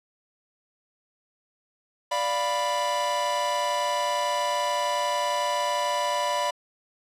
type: chord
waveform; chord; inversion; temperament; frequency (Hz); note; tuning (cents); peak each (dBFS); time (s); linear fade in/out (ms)
45% pulse; B diminished; first; equal; 587.3 / 698.5 / 987.8; D5 / F5 / B5; 0 / 0 / 0; -29 / -32 / -26; 2.11-6.51; 10
effects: low-pass 9000 Hz 12 dB/octave